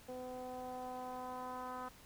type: tone with low-pass filter sweep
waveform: 10% pulse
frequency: 252.9 Hz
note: B3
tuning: 41 cents sharp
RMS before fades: -45 dBFS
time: 0.08-1.89 s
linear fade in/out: 10 ms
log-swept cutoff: 570 to 1200 Hz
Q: 2.6
effects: pink hiss -60 dBFS RMS until 2.05 s